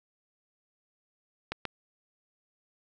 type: clicks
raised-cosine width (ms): 0.3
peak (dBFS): -16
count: 2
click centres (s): 1.52 / 1.653
effects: none